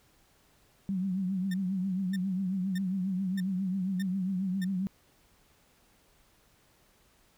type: tone with vibrato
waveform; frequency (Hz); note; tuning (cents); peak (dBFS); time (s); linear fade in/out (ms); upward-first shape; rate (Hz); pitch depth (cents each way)
sine; 188.4; F#3; +32; -28; 0.89-4.87; 0; triangle; 7.4; 99
type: tone bursts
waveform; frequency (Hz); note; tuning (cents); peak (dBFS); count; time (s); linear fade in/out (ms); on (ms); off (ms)
sawtooth; 1809; A6; +48; -36; 6; 1.51-4.646; 5; 31; 590
effects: pink hiss -65 dBFS RMS until 7.37 s